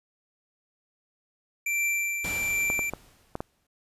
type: tone with tremolo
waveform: square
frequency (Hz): 2349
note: D7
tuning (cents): 0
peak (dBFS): -24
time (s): 1.66-2.9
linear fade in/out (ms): 5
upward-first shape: triangle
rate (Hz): 1.3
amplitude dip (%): 55
type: noise with exponential decay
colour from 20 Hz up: pink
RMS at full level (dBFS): -34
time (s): 2.24-3.67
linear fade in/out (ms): 5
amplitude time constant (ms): 310
type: clicks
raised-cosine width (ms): 1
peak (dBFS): -17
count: 5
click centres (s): 2.701 / 2.792 / 2.936 / 3.354 / 3.405
effects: resampled to 32000 Hz